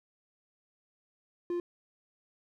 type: tone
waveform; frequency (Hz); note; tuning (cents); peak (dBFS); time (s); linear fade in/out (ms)
triangle; 349.2; F4; 0; -28; 1.5-1.6; 2
effects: none